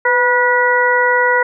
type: harmonic tone with a mistuned harmonic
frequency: 486 Hz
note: B4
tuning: 28 cents flat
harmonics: 1 / 2 / 3 / 4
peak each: -16 / -16 / -16 / -16 dBFS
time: 0.05-1.43 s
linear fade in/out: 5 ms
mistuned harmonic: 1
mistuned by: +45 cents
effects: none